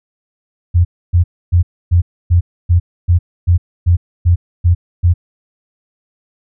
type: tone bursts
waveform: sine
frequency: 87.31 Hz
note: F2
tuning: in tune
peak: -6 dBFS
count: 12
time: 0.74-5.14 s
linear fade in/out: 20 ms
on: 110 ms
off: 280 ms
effects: none